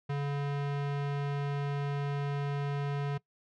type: tone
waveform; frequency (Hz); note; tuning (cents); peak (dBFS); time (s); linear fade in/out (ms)
square; 142.3; C#3; +46; -31; 0.09-3.18; 10
effects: noise-tail reverb RT60 0.1 s tail -21 dB re dry + low-pass 3000 Hz 12 dB/octave